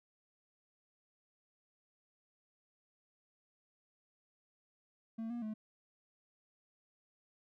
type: tone with pitch steps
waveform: triangle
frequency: 225 / 238.3 / 216 Hz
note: A3 / A#3 / A3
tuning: +39 / +38 / -32 cents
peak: -36 dBFS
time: 5.18-5.54 s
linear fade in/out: 10 ms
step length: 120 ms
effects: none